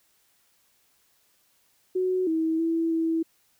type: tone with pitch steps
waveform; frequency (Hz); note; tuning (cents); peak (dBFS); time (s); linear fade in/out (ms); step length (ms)
sine; 369.6 / 321.8 / 329.2 / 326.2; F#4 / E4 / E4 / E4; -2 / -42 / -2 / -18; -22; 1.95-3.23; 10; 320
effects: white hiss -66 dBFS RMS until 3.59 s